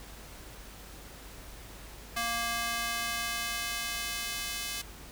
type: tone with high-pass filter sweep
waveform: square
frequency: 233.1 Hz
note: A#3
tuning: in tune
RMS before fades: -34 dBFS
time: 2.16-4.82 s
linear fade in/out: 10 ms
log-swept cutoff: 990 to 2900 Hz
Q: 0.73
effects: added 50 Hz sine -49 dBFS peak until 5.11 s + pink hiss -49 dBFS RMS until 5.11 s